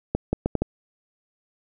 accelerating click train, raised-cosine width 2 ms, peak -8 dBFS, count 5, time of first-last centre 0.15-0.62 s, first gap 180 ms, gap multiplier 0.72, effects none

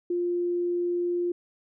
sine tone, 350.5 Hz, F4, 6 cents sharp, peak -24 dBFS, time 0.1-1.32 s, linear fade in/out 5 ms, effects none

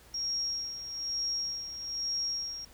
sine tone with tremolo, 5588 Hz, F8, in tune, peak -29 dBFS, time 0.14-2.65 s, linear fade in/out 5 ms, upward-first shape sine, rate 1.1 Hz, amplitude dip 65%, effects added 60 Hz sine -60 dBFS peak until 2.73 s + pink hiss -57 dBFS RMS until 2.73 s

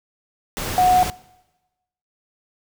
sine tone in noise, 732 Hz, F#5, 19 cents flat, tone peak -12 dBFS, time 0.78-1.03 s, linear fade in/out 0 ms, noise pink, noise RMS -27 dBFS, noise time 0.57-1.1 s, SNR +12 dB, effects noise-tail reverb RT60 1.0 s tail -20 dB re dry

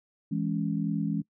sine chord, C# minor, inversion first, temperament equal, 164.81 / 207.7 / 277.2 Hz, E3 / G#3 / C#4, 0 / 0 / 0 cents, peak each -30 / -30 / -32 dBFS, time 0.31-1.22 s, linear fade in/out 10 ms, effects noise-tail reverb RT60 0.1 s tail -22 dB re dry

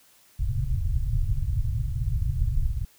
pink low-pass noise, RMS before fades -25 dBFS, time 0.39-2.85 s, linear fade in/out 5 ms, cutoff 140 Hz, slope 96 dB/octave, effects white hiss -58 dBFS RMS until 2.98 s

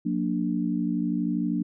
sine chord, Gb augmented, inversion none, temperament equal with one note detuned, 180.77 / 233.1 / 293.7 Hz, Gb3 / Bb3 / D4, -40 / 0 / 0 cents, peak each -28 dBFS, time 0.05-1.63 s, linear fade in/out 10 ms, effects none

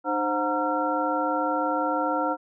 sine tone cluster, 303.3 / 524 / 728 / 929 / 1363 Hz, D#4 / C5 / F#5 / A#5 / F6, -44 / +2 / -28 / -6 / -43 cents, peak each -29 dBFS, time 0.04-2.37 s, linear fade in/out 50 ms, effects none

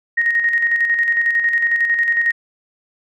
sine tone with tremolo, 1868 Hz, A#6, 3 cents sharp, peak -12 dBFS, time 0.17-2.32 s, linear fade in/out 10 ms, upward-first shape square, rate 11 Hz, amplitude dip 45%, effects none

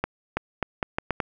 accelerating click train, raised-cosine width 0.5 ms, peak -9 dBFS, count 7, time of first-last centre 0.04-1.202 s, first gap 330 ms, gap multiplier 0.78, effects none

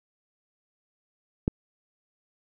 click, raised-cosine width 3 ms, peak -10 dBFS, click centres 1.479 s, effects none

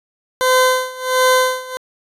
20% pulse tone with tremolo, 512 Hz, C5, 38 cents flat, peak -5 dBFS, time 0.41-1.77 s, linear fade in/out 0 ms, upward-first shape sine, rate 1.4 Hz, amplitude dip 90%, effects resampled to 32000 Hz

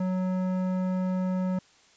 sine tone with tanh clipping, 185 Hz, F#3, in tune, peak -27 dBFS, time 0-1.59 s, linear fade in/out 5 ms, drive 14 dB, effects white hiss -59 dBFS RMS until 1.96 s + resampled to 16000 Hz

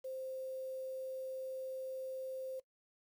sine tone with quantisation, 523.3 Hz, C5, in tune, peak -40 dBFS, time 0.04-2.6 s, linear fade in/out 10 ms, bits 10, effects noise-tail reverb RT60 0.1 s tail -19 dB re dry

